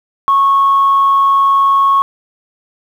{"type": "tone with amplitude modulation", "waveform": "sine", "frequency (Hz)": 1100, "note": "C#6", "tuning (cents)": -14, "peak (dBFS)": -5, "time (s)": [0.28, 2.02], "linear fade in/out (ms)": 0, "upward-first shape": "sine", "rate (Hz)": 181, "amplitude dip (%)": 25, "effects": ["tanh soft clip ceiling -3 dBFS", "7-bit"]}